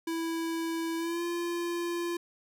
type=tone with pitch glide; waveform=square; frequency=329.6 to 344.4 Hz; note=E4 to F4; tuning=0 to -24 cents; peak=-31 dBFS; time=0.07-2.17 s; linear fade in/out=5 ms; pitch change=+76 cents; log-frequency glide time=0.97-1.23 s; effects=none